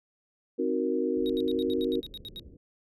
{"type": "chord", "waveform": "sine", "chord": "C half-diminished seventh", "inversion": "none", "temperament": "equal", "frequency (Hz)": [261.6, 311.1, 370, 466.2], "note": ["C4", "Eb4", "Gb4", "Bb4"], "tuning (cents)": [0, 0, 0, 0], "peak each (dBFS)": [-31, -32, -30, -30], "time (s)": [0.58, 2.01], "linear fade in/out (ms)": 20}
{"type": "low-pass noise", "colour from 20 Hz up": "pink", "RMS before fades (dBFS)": -49, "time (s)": [1.16, 2.57], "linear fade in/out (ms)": 5, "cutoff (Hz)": 480, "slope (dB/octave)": 48}
{"type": "tone bursts", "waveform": "triangle", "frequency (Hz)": 3784, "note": "A#7", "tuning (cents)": 25, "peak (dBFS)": -36, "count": 11, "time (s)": [1.26, 2.395], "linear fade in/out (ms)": 0, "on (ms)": 35, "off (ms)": 75}
{"effects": []}